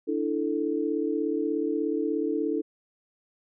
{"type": "chord", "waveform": "sine", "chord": "D suspended second", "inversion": "none", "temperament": "just", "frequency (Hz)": [293.7, 330.4, 440.5], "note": ["D4", "E4", "A4"], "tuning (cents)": [0, 4, 2], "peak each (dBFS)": -29, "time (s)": [0.07, 2.62], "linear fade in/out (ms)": 20, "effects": []}